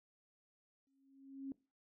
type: tone with exponential growth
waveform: sine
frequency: 271.5 Hz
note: C#4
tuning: 36 cents flat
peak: -39 dBFS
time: 0.87-1.52 s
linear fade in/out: 1 ms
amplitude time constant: 140 ms
effects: noise-tail reverb RT60 0.3 s tail -20 dB re dry